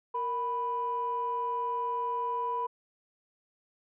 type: tone pair together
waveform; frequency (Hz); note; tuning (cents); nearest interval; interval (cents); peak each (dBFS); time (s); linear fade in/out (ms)
sine; 466.2 / 987.8; A#4 / B5; 0 / 0; octave + minor second; 1300; -36 / -29; 0.14-2.67; 10
effects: tanh soft clip ceiling -22 dBFS